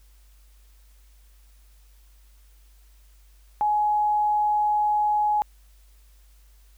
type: tone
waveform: sine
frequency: 840 Hz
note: G#5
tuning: 19 cents sharp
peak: -19 dBFS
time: 3.61-5.42 s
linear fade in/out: 0 ms
effects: added 50 Hz sine -51 dBFS peak until 6.77 s + white hiss -63 dBFS RMS until 6.77 s